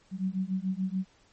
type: beating tone pair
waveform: sine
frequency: 185 / 191.9 Hz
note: F#3 / G3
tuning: 0 / -37 cents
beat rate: 6.9 Hz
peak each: -31 dBFS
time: 0.11-1.06 s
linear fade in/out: 50 ms
effects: pink hiss -63 dBFS RMS until 1.32 s + MP3 32 kbps